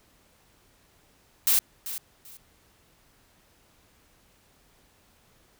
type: noise with echo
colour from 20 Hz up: blue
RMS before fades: -21 dBFS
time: 1.47-1.59 s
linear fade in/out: 0 ms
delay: 390 ms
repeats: 2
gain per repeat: -13 dB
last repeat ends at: 2.37 s
effects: pink hiss -62 dBFS RMS until 5.59 s